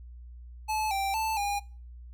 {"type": "tone with pitch steps", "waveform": "square", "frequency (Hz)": [864, 784, 881, 812], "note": ["A5", "G5", "A5", "G#5"], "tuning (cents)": [-32, 0, 2, -39], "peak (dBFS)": -28, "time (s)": [0.68, 1.6], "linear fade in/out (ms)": 20, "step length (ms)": 230, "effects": ["noise-tail reverb RT60 0.4 s tail -23 dB re dry", "added 60 Hz sine -43 dBFS peak until 2.13 s"]}